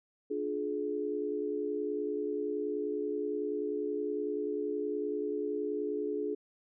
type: chord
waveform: sine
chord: D diminished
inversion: none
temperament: just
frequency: 293.7 / 352.4 / 422.9 Hz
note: D4 / F4 / Ab4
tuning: 0 / +16 / +31 cents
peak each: -37 / -39 / -33 dBFS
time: 0.3-6.35 s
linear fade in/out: 10 ms
effects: none

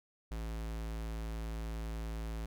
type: tone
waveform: square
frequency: 55.2 Hz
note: A1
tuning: 6 cents sharp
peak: -38 dBFS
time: 0.31-2.46 s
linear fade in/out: 5 ms
effects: none

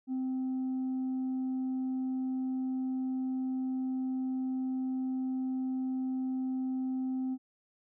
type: tone with tanh clipping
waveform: sine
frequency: 259.6 Hz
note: C4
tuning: 13 cents flat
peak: -31 dBFS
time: 0.07-7.38 s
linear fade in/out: 50 ms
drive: 1 dB
effects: none

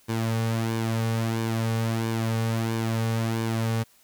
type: tone with flanger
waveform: sawtooth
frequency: 113.3 Hz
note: A#2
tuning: 49 cents flat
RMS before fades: -26 dBFS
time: 0.08-3.84 s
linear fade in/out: 20 ms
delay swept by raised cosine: 1.5 to 3.1 ms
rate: 1.5 Hz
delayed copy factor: -0.55
effects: white hiss -59 dBFS RMS until 4.03 s

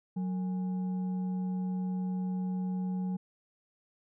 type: tone with frequency modulation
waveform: sine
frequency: 184.7 Hz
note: F#3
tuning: 3 cents flat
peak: -30 dBFS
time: 0.16-3.17 s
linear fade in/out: 10 ms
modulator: 640 Hz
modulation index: 0.22
effects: none

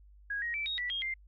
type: tone with pitch steps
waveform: sine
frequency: 1648 / 1884 / 2325 / 3759 / 1959 / 3243 / 2097 Hz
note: G#6 / A#6 / D7 / A#7 / B6 / G#7 / C7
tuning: -14 / +18 / -18 / +14 / -15 / -42 / +3 cents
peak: -32 dBFS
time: 0.3-1.14 s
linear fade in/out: 5 ms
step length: 120 ms
effects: added 50 Hz sine -54 dBFS peak until 1.27 s + AAC 48 kbps

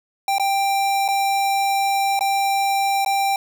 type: tone with dropouts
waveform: square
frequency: 788 Hz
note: G5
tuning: 9 cents sharp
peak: -18 dBFS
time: 0.28-3.36 s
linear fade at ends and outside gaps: 2 ms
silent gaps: 0.383-0.397 / 1.08-1.086 / 2.192-2.208 / 3.048-3.061 s
effects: none

